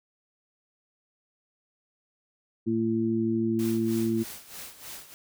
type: harmonic tone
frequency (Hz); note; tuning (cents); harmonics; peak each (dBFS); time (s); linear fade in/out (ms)
112.9; A2; +45; 1 / 2 / 3; -34 / -26 / -27; 2.66-4.24; 20
type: noise with tremolo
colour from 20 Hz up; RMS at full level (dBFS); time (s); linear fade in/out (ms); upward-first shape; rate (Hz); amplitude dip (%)
white; -40; 3.59-5.14; 0; sine; 3.2; 75
effects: none